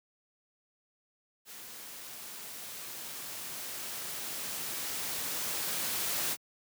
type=noise with level ramp; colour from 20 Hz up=white; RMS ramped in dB=-47 to -32 dBFS; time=1.45-6.37 s; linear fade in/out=50 ms; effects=high-pass 100 Hz 12 dB/octave